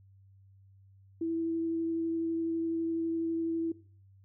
sine tone with vibrato, 329.5 Hz, E4, 1 cent flat, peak -29 dBFS, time 1.21-3.72 s, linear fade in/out 5 ms, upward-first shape sine, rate 12 Hz, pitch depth 8 cents each way, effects noise-tail reverb RT60 0.4 s tail -17 dB re dry + added 97 Hz sine -56 dBFS peak until 4.24 s

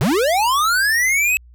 square linear sweep, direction up, 110 to 2603 Hz, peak -15 dBFS, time 0.01-1.37 s, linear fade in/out 0 ms, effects added 60 Hz sine -42 dBFS peak until 1.54 s

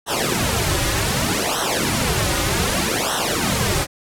pink noise with flanger, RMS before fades -20 dBFS, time 0.06-3.87 s, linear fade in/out 50 ms, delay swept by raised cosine 0.42 to 4.52 ms, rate 0.65 Hz, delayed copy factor -0.95, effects low-pass 12000 Hz 12 dB/octave

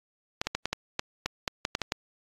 clicks, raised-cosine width 0.2 ms, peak -10 dBFS, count 12, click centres 0.415 / 0.47 / 0.55 / 0.656 / 0.73 / 0.994 / 1.26 / 1.478 / 1.651 / 1.751 / 1.817 / 1.921 s, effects AAC 32 kbps

